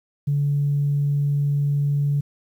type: tone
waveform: sine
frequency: 143.4 Hz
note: D3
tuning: 41 cents flat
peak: -17 dBFS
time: 0.27-2.21 s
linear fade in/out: 10 ms
effects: tanh soft clip ceiling -13 dBFS + 9-bit